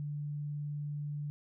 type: tone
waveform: sine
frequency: 146.83 Hz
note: D3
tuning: in tune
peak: -35 dBFS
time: 0-1.3 s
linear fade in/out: 0 ms
effects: none